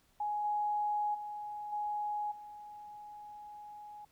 sine tone with level steps, 835 Hz, G#5, 9 cents sharp, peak -32 / -30 / -39 / -33 / -46 dBFS, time 0.2-4.05 s, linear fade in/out 5 ms, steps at 0.44 / 1.14 / 1.72 / 2.31 s, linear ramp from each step 10 ms, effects pink hiss -70 dBFS RMS until 4.11 s

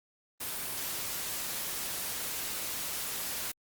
white noise, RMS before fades -36 dBFS, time 0.4-3.52 s, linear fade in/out 10 ms, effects Opus 32 kbps

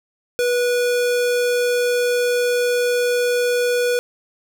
square tone, 488 Hz, B4, 21 cents flat, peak -17 dBFS, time 0.39-3.99 s, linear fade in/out 0 ms, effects none

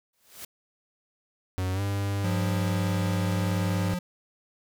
white noise with exponential growth, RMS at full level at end -37 dBFS, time 0.13-0.45 s, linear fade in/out 5 ms, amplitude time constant 68 ms
45% pulse tone with pitch glide, 92.7 to 99.93 Hz, F#2 to G2, +4 to +34 cents, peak -26 dBFS, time 1.58-3.94 s, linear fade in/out 0 ms, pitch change +130 cents, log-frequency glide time 1.73-1.81 s
square tone, 178.8 Hz, F3, 41 cents sharp, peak -29 dBFS, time 2.24-3.99 s, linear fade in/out 5 ms
effects none

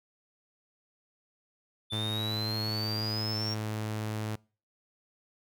triangle exponential sweep, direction up, 3520 to 5588 Hz, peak -32 dBFS, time 1.9-3.55 s, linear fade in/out 20 ms
sawtooth tone, 107.9 Hz, A2, 33 cents flat, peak -28 dBFS, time 1.92-4.36 s, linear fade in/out 10 ms
effects noise-tail reverb RT60 0.4 s tail -26 dB re dry

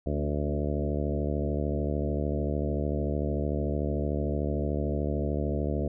harmonic tone with a mistuned harmonic, 73.42 Hz, D2, in tune, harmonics 1 / 2 / 3 / 4 / 5 / 6 / 7 / 8 / 9, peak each -30 / -33 / -35 / -36 / -37 / -38 / -38 / -39 / -40 dBFS, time 0.06-5.88 s, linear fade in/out 5 ms, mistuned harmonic 4, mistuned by -19 cents, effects none

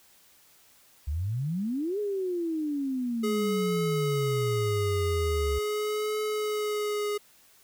sine exponential two-way sweep, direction up then down, 68 to 422.7 to 68 Hz, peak -27 dBFS, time 1.07-5.59 s, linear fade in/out 10 ms, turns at 1.99 s
square tone with vibrato, 419.3 Hz, G#4, 17 cents sharp, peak -28 dBFS, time 3.23-7.18 s, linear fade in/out 10 ms, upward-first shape triangle, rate 0.42 Hz, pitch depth 34 cents each way
effects white hiss -59 dBFS RMS until 7.63 s

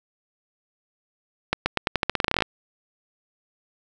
accelerating click train, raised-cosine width 0.3 ms, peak -4 dBFS, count 17, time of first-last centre 1.53-2.422 s, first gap 130 ms, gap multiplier 0.87, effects none

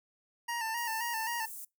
25% pulse tone with vibrato, 917 Hz, A#5, 29 cents flat, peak -29 dBFS, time 0.48-1.46 s, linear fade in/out 10 ms, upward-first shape square, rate 3.8 Hz, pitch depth 50 cents each way
white high-pass noise, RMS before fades -44 dBFS, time 0.77-1.65 s, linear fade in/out 5 ms, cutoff 7800 Hz, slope 24 dB/octave
effects noise-tail reverb RT60 0.2 s tail -24 dB re dry

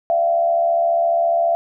sine tone with frequency modulation, 680 Hz, F5, 46 cents flat, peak -14 dBFS, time 0.1-1.55 s, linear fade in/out 0 ms, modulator 74.6 Hz, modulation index 0.56, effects none

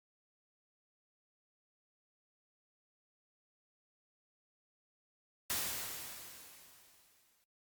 white noise with exponential decay, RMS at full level -35 dBFS, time 5.5-7.44 s, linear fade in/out 0 ms, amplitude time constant 420 ms, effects noise-tail reverb RT60 0.1 s tail -17 dB re dry + Opus 48 kbps

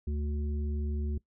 harmonic tone, 73.42 Hz, D2, in tune, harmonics 1 / 3 / 5, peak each -30 / -40 / -44 dBFS, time 0.07-1.18 s, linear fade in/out 5 ms, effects noise-tail reverb RT60 0.1 s tail -20 dB re dry

